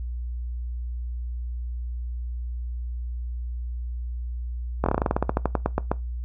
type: slowing click train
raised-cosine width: 1 ms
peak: -7 dBFS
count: 18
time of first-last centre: 4.84-5.915 s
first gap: 22 ms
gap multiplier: 1.12
effects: noise-tail reverb RT60 0.2 s tail -20 dB re dry + added 60 Hz sine -28 dBFS peak until 6.24 s

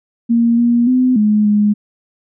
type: tone with pitch steps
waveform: sine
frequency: 233.4 / 237.6 / 254.1 / 211.2 / 208.2 Hz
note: A#3 / A#3 / B3 / G#3 / G#3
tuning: +2 / +33 / +49 / +29 / +5 cents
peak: -9 dBFS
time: 0.29-1.74 s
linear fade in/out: 20 ms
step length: 290 ms
effects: none

